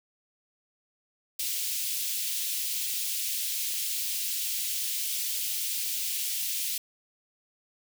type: high-pass noise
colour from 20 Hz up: white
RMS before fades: -31 dBFS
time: 1.39-6.78 s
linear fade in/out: 5 ms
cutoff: 2600 Hz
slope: 24 dB/octave
effects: none